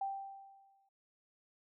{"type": "tone with exponential decay", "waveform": "sine", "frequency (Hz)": 784, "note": "G5", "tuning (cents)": 0, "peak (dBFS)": -33, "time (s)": [0.01, 0.89], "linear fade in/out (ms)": 5, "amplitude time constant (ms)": 190, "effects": []}